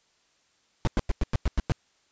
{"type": "noise bursts", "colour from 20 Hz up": "brown", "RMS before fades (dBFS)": -22, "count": 8, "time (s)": [0.85, 1.72], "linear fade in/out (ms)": 0, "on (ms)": 23, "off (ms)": 98, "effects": ["white hiss -67 dBFS RMS until 2.11 s", "resampled to 16000 Hz"]}